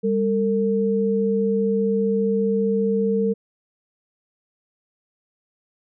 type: tone pair together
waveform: sine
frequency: 199.42 / 452.5 Hz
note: G3 / A4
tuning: +30 / +48 cents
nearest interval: octave + major second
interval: 1418 cents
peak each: -21 / -20 dBFS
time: 0.03-3.34 s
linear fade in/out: 20 ms
effects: none